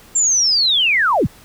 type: linear sweep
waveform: sine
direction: down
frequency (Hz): 7430 to 49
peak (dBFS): -12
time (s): 0.15-1.27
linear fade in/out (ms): 10
effects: pink hiss -45 dBFS RMS until 1.44 s